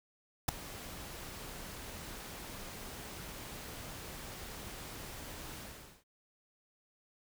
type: noise with ADSR envelope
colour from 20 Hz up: pink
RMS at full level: -25 dBFS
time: 0.48-6.04 s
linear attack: 9 ms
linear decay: 4 ms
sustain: -21 dB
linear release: 460 ms
effects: none